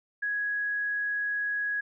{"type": "tone", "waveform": "sine", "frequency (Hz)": 1666, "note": "G#6", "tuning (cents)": 5, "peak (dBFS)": -27, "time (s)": [0.22, 1.81], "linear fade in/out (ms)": 10, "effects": []}